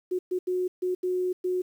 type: tone bursts at uneven times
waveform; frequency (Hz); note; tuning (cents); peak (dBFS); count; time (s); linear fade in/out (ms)
sine; 365; F#4; -24; -24; 6; 0.11-0.19 / 0.31-0.39 / 0.47-0.68 / 0.82-0.95 / 1.03-1.33 / 1.44-1.62; 10
effects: 9-bit